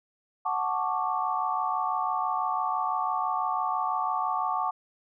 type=chord; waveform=sine; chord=D major seventh; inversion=first; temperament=equal; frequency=740 / 880 / 1108.7 / 1174.7 Hz; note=F#5 / A5 / C#6 / D6; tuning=0 / 0 / 0 / 0 cents; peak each=-31 dBFS; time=0.45-4.71 s; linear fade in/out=10 ms; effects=none